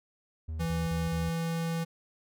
triangle tone bursts, 79.5 Hz, D#2, 38 cents sharp, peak -31 dBFS, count 4, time 0.48-1.299 s, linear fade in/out 10 ms, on 180 ms, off 33 ms
square tone, 165.7 Hz, E3, 9 cents sharp, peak -30 dBFS, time 0.59-1.85 s, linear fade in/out 20 ms
effects none

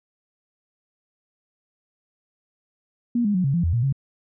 sine tone with pitch steps, 238.4 / 206 / 182.8 / 137.2 / 171.3 / 84 / 118.2 / 136.5 Hz, A#3 / G#3 / F#3 / C#3 / F3 / E2 / A#2 / C#3, +39 / -14 / -21 / -17 / -33 / +33 / +24 / -26 cents, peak -18 dBFS, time 3.15-3.926 s, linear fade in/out 5 ms, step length 97 ms, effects none

